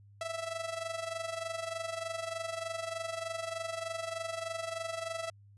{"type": "tone with amplitude modulation", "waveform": "sawtooth", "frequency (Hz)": 659.3, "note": "E5", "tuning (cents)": 0, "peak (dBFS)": -29, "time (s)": [0.21, 5.3], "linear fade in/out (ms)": 2, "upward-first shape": "sine", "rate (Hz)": 23.3, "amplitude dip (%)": 70, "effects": ["added 101 Hz sine -55 dBFS peak until 5.57 s", "resampled to 24000 Hz"]}